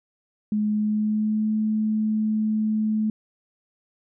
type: tone with pitch glide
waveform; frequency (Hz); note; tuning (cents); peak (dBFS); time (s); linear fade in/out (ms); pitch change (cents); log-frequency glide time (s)
sine; 211.2 to 216; G#3 to A3; +29 to -32; -20; 0.52-3.1; 2; +39; 0.7-1.53
effects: none

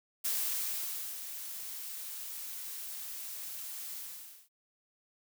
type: noise with ADSR envelope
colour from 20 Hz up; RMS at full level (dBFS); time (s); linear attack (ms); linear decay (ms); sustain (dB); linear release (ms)
blue; -32; 0.24-4.49; 14; 910; -10; 530
effects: none

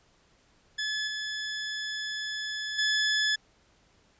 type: tone with level steps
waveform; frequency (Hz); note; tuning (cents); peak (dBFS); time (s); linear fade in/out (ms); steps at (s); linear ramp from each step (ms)
20% pulse; 1718; A6; -42; -24 / -27 / -19; 0.78-3.36; 10; 1.07 / 2.78; 10
effects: pink hiss -64 dBFS RMS until 4.19 s + resampled to 16000 Hz

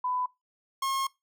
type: tone pair in turn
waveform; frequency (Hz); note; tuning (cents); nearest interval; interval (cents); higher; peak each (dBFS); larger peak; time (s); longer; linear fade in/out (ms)
sine / 45% pulse; 1000 / 1078.5; B5 / C#6; +21 / -48; minor second; 131; second; -27; neither; 0.04-0.26 / 0.82-1.07; second; 5
effects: noise-tail reverb RT60 0.2 s tail -21 dB re dry

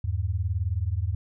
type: beating tone pair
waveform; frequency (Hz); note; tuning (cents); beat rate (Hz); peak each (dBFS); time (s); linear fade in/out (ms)
sine; 81.7 / 100.7; E2 / G2; -15 / +47; 19; -27; 0.04-1.15; 5
effects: none

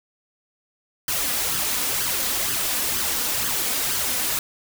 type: noise with flanger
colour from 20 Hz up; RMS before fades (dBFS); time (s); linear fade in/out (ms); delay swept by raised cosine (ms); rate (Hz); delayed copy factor
white; -24; 1.08-4.39; 2; 0.62 to 4.12; 2.1; +0.55
effects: none

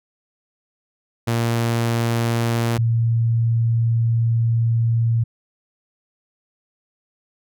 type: tone pair in turn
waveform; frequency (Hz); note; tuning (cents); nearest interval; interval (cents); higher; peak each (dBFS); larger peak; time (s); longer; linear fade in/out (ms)
sawtooth / sine; 116.54 / 115.33; A#2 / A#2; 0 / -18; unison; 18; first; -14 / -15; first; 1.27-2.78 / 2.78-5.24; second; 10
effects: none

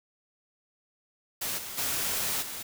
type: noise with level steps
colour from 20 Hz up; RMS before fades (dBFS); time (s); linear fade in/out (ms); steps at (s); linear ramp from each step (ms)
white; -32 / -39 / -30 / -38; 1.41-2.63; 10; 1.57 / 1.77 / 2.41; 20
effects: none

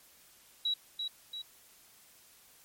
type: tone with echo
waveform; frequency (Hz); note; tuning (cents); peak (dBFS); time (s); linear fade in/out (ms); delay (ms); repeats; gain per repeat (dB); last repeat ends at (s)
sine; 3888; B7; -28; -28; 0.65-0.74; 5; 340; 2; -5; 1.42
effects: white hiss -60 dBFS RMS until 2.64 s + MP3 64 kbps

